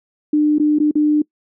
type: tone with dropouts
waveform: sine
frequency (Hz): 300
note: D4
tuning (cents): +37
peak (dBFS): -11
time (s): 0.33-1.22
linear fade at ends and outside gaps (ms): 5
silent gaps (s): 0.584-0.597 / 0.787-0.8 / 0.912-0.954
effects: noise-tail reverb RT60 0.1 s tail -24 dB re dry